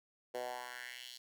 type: tone with high-pass filter sweep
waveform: 10% pulse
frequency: 123.9 Hz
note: B2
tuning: 6 cents sharp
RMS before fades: -45 dBFS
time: 0.34-1.18 s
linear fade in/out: 10 ms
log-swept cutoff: 480 to 4200 Hz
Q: 2.6
effects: none